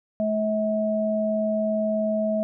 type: tone pair together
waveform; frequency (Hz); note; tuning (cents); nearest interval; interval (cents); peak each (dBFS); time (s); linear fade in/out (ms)
sine; 215.4 / 643.1; A3 / E5; -37 / -43; octave + perfect fifth; 1894; -25 / -23; 0.2-2.43; 0
effects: none